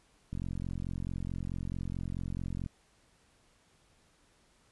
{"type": "click train", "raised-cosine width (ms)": 5, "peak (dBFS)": -25, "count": 105, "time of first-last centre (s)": [0.33, 2.662], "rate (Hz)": 44.6, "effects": ["pink hiss -67 dBFS RMS until 4.71 s", "resampled to 24000 Hz"]}